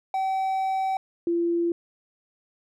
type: tone pair in turn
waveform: triangle / sine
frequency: 766 / 341.2 Hz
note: G5 / F4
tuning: -40 / -40 cents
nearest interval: octave + major second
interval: 1400 cents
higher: first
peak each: -21 / -21 dBFS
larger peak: neither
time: 0.14-0.97 / 1.27-1.72 s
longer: first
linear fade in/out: 2 ms
effects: none